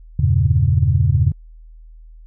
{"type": "chord", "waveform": "sine", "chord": "E diminished seventh", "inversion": "none", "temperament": "equal", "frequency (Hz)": [82.41, 98, 116.54, 138.59], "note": ["E2", "G2", "Bb2", "Db3"], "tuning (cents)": [0, 0, 0, 0], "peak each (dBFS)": [-17, -17, -18, -17], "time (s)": [0.19, 1.32], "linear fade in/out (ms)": 5, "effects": ["tanh soft clip ceiling -1 dBFS", "added 40 Hz sine -38 dBFS peak until 2.26 s"]}